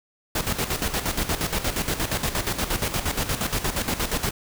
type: noise with tremolo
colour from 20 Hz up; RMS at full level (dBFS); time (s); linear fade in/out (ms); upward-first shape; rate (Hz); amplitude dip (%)
pink; -24; 0.35-4.31; 5; square; 8.5; 65
effects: none